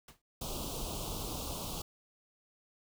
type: noise with exponential decay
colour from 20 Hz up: pink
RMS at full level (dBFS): -47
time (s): 0.08-0.22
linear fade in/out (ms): 5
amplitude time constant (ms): 29
type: band-stop noise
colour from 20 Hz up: pink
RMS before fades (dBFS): -39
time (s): 0.41-1.82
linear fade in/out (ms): 5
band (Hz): 1200 to 2800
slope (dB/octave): 48
effects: none